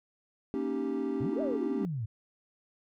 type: chord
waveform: triangle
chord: Eb dominant seventh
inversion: second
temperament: equal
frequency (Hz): 233.1 / 277.2 / 311.1 / 392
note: Bb3 / Db4 / Eb4 / G4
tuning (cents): 0 / 0 / 0 / 0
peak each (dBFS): -35 / -31 / -35 / -32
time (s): 0.54-1.85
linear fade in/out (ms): 0
type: exponential two-way sweep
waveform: sine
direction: up then down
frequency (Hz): 101.6 to 659.3 to 101.6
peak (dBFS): -31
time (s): 1.2-2.06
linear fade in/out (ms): 10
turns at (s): 1.41
effects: tanh soft clip ceiling -20 dBFS